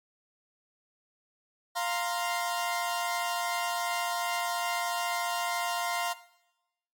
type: chord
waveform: sawtooth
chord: F suspended fourth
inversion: none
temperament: equal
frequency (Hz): 698.5 / 932.3 / 1046.5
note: F5 / Bb5 / C6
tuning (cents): 0 / 0 / 0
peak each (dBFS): -28 / -31 / -31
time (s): 1.75-6.14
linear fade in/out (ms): 20
effects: noise-tail reverb RT60 0.9 s tail -17 dB re dry + AAC 64 kbps